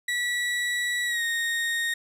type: tone with pitch glide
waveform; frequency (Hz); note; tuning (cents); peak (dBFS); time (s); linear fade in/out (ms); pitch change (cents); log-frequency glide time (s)
35% pulse; 1944 to 1856.2; B6 to A#6; -28 to -8; -23; 0.08-1.94; 5; -80; 1.05-1.23
effects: low-pass 12000 Hz 12 dB/octave